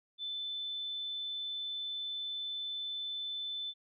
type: tone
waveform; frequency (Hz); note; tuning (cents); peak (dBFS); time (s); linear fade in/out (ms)
sine; 3520; A7; 0; -36; 0.18-3.74; 50
effects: none